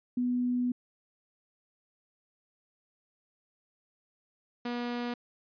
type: tone pair in turn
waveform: sine / sawtooth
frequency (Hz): 246.9 / 241.3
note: B3 / B3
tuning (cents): 0 / -40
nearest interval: unison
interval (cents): 40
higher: first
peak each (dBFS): -26 / -28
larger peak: first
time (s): 0.17-0.72 / 4.65-5.14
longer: first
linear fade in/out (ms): 5
effects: resampled to 11025 Hz